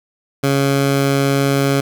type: tone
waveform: 15% pulse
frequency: 138.59 Hz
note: C#3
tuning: in tune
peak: -7 dBFS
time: 0.43-1.81 s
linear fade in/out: 10 ms
effects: none